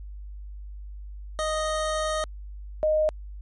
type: tone pair in turn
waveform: 25% pulse / sine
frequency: 622.3 / 618 Hz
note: D#5 / D#5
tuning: 0 / -12 cents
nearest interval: unison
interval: 12 cents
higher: first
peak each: -21 / -19 dBFS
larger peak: second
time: 1.39-2.24 / 2.83-3.09 s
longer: first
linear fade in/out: 0 ms
effects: added 50 Hz sine -36 dBFS peak until 3.41 s + MP3 48 kbps